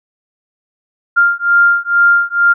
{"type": "beating tone pair", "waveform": "sine", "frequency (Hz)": [1396.9, 1399.1], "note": ["F6", "F6"], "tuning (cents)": [0, 3], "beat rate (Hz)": 2.2, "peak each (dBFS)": -11, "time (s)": [1.16, 2.54], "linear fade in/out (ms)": 20, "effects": []}